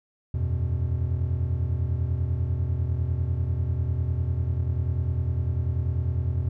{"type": "chord", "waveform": "triangle", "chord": "E suspended second", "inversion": "none", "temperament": "equal", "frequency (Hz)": [82.41, 92.5, 123.47], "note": ["E2", "F#2", "B2"], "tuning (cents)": [0, 0, 0], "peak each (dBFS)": [-24, -28, -26], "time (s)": [0.34, 6.49], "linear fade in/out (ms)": 5, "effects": []}